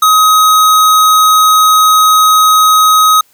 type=tone; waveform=square; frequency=1264 Hz; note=D#6; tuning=27 cents sharp; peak=-5 dBFS; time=0.02-3.21 s; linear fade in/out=5 ms; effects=white hiss -50 dBFS RMS until 3.33 s